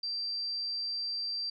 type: tone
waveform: sine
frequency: 4699 Hz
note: D8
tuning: in tune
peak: -32 dBFS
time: 0.03-1.5 s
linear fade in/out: 5 ms
effects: none